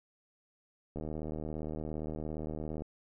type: click train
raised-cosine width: 2 ms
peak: -26 dBFS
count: 145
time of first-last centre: 0.96-2.82 s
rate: 77.4 Hz
effects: none